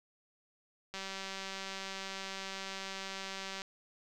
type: click train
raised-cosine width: 0.2 ms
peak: -24 dBFS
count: 518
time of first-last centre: 0.94-3.619 s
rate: 193 Hz
effects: none